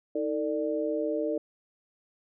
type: tone cluster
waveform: sine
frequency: 316.5 / 450.4 / 590 Hz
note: D#4 / A4 / D5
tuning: +30 / +40 / +8 cents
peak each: -31 dBFS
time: 0.15-1.38 s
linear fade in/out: 5 ms
effects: none